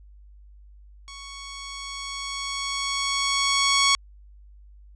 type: tone with level ramp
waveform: 10% pulse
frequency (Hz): 1112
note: C#6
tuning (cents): +5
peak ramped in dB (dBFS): -31 to -8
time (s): 1.08-3.95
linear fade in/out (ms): 0
effects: added 50 Hz sine -46 dBFS peak until 4.95 s + resampled to 22050 Hz